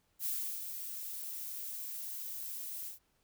violet noise with ADSR envelope, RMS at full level -35 dBFS, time 0.19-2.99 s, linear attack 64 ms, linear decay 350 ms, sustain -7 dB, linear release 120 ms, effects pink hiss -75 dBFS RMS until 3.23 s

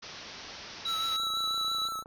white low-pass noise, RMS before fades -45 dBFS, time 0.02-1.17 s, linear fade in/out 10 ms, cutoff 5900 Hz, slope 96 dB/octave
square tone with vibrato, 1318.5 Hz, E6, in tune, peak -34 dBFS, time 0.85-2.04 s, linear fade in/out 50 ms, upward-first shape triangle, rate 6 Hz, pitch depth 36 cents each way
sine tone with pitch glide, 3893 to 3925 Hz, B7 to B7, -26 to -11 cents, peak -30 dBFS, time 0.85-1.88 s, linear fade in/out 5 ms, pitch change +15 cents, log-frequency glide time 1.28-1.45 s
click train, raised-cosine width 1 ms, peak -35 dBFS, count 26, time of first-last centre 1.2-2.059 s, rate 29.1 Hz
effects none

